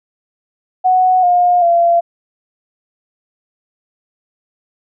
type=tone with pitch steps; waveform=sine; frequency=740 / 711.9 / 684.9 Hz; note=F#5 / F5 / F5; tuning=0 / +33 / -34 cents; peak=-8 dBFS; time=0.84-2.01 s; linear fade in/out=20 ms; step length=390 ms; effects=none